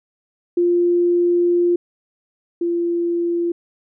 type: tone pair in turn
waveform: sine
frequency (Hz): 349.2 / 343.2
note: F4 / F4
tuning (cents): 0 / -30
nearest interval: unison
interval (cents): 30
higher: first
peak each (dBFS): -13 / -17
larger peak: first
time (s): 0.57-1.76 / 2.61-3.52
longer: first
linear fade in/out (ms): 5
effects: none